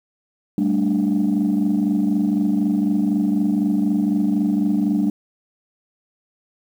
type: chord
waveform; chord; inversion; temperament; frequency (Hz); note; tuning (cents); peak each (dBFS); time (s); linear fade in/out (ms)
sine; G suspended second; none; equal; 196 / 220 / 293.7; G3 / A3 / D4; 0 / 0 / 0; -19 / -20 / -19; 0.58-5.1; 2
effects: tanh soft clip ceiling -11 dBFS + 8-bit